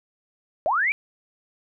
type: linear sweep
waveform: sine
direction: up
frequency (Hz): 568 to 2398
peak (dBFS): -19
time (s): 0.66-0.92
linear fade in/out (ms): 0
effects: none